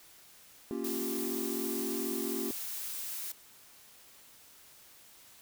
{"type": "chord", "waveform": "triangle", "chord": "G half-diminished seventh", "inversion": "first", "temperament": "equal", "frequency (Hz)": [233.1, 277.2, 349.2, 392], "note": ["Bb3", "Db4", "F4", "G4"], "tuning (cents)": [0, 0, 0, 0], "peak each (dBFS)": -37, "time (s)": [0.71, 2.51], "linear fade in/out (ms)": 0}
{"type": "noise", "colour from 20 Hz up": "blue", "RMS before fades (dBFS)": -39, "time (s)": [0.84, 3.32], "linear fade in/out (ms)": 5}
{"effects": ["white hiss -57 dBFS RMS until 5.41 s"]}